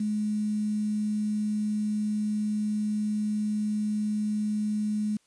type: tone with quantisation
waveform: sine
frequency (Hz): 211.5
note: G#3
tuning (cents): +32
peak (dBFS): -25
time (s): 0-5.17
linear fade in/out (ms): 5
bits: 8
effects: white hiss -67 dBFS RMS until 5.26 s + resampled to 22050 Hz